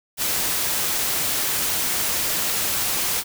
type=noise; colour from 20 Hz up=white; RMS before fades=-23 dBFS; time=0.17-3.24 s; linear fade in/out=50 ms; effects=none